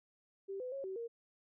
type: tone with pitch steps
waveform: sine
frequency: 390.8 / 504 / 547 / 380.5 / 465.7 Hz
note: G4 / B4 / C#5 / F#4 / A#4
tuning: -5 / +35 / -23 / +48 / -2 cents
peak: -39 dBFS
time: 0.48-1.08 s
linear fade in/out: 20 ms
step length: 120 ms
effects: none